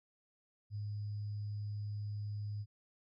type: tone with sample-and-hold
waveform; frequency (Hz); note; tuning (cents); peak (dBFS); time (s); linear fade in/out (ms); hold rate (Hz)
sine; 103.83; G#2; 0; -37; 0.7-2.66; 50; 4900
effects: MP3 32 kbps